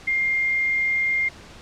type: tone with quantisation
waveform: sine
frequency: 2114 Hz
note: C7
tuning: 17 cents sharp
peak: -19 dBFS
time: 0.07-1.29 s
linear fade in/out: 10 ms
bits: 8
effects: pink hiss -44 dBFS RMS until 1.61 s + low-pass 6000 Hz 12 dB/octave